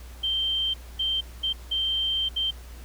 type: tone bursts at uneven times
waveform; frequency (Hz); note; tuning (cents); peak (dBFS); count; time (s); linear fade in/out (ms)
sine; 3136; G7; 0; -23; 5; 0.23-0.74 / 0.99-1.21 / 1.43-1.53 / 1.71-2.29 / 2.36-2.51; 10
effects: added 60 Hz sine -40 dBFS peak until 2.84 s + pink hiss -50 dBFS RMS until 2.84 s